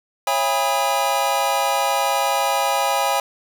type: tone cluster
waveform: square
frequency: 550 / 671 / 810 / 978 / 1256 Hz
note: C#5 / E5 / G#5 / B5 / D#6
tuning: -14 / +31 / -43 / -17 / +16 cents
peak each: -26 / -27 / -22 / -25 / -28 dBFS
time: 0.27-3.2 s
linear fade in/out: 2 ms
effects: none